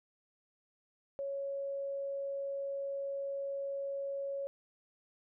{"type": "tone", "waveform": "sine", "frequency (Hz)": 554.4, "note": "C#5", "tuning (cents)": 0, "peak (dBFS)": -35, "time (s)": [1.19, 4.47], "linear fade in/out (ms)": 0, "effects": []}